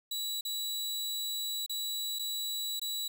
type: tone with dropouts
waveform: sawtooth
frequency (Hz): 3920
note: B7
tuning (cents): -14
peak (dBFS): -30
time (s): 0.11-3.08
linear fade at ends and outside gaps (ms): 5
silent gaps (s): 0.41-0.45 / 1.663-1.695 / 2.188-2.193 / 2.796-2.815
effects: 10-bit